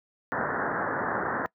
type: low-pass noise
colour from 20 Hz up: white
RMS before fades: -29 dBFS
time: 0.32-1.46 s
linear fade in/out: 0 ms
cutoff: 1800 Hz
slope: 96 dB/octave
effects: noise-tail reverb RT60 0.1 s tail -23 dB re dry + high-pass 150 Hz 12 dB/octave